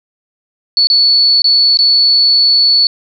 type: tone with dropouts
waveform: sine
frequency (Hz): 4435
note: C#8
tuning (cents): 0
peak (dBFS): -6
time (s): 0.77-2.87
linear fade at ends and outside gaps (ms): 1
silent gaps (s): 0.871-0.9 / 1.42-1.443 / 1.772-1.789
effects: none